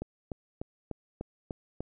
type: click train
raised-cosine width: 2 ms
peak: -22 dBFS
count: 7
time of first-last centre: 0.02-1.806 s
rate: 3.36 Hz
effects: none